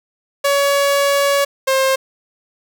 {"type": "tone pair in turn", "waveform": "sawtooth", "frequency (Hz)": [563, 531.4], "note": ["C#5", "C5"], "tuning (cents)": [27, 27], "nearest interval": "minor second", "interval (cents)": 100, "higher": "first", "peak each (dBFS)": -9, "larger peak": "neither", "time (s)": [[0.44, 1.45], [1.67, 1.96]], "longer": "first", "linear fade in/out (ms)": 10, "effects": []}